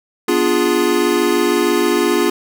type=chord; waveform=square; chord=B diminished seventh; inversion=none; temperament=equal; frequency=246.9 / 293.7 / 349.2 / 415.3 Hz; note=B3 / D4 / F4 / Ab4; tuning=0 / 0 / 0 / 0 cents; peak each=-22 / -21 / -17 / -19 dBFS; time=0.28-2.3 s; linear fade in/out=5 ms; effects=none